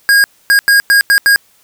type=tone bursts at uneven times; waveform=square; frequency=1630 Hz; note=G#6; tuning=33 cents flat; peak=-6 dBFS; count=6; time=0.09-0.24 / 0.5-0.59 / 0.68-0.8 / 0.9-1.01 / 1.1-1.18 / 1.26-1.36 s; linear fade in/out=0 ms; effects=white hiss -51 dBFS RMS until 1.63 s